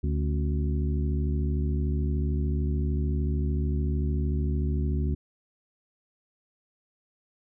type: harmonic tone with a mistuned harmonic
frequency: 73.42 Hz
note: D2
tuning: in tune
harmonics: 1 / 2 / 3 / 4 / 5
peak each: -25 / -31 / -35 / -37 / -39 dBFS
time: 0.03-5.15 s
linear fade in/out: 10 ms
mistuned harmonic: 4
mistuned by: -99 cents
effects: none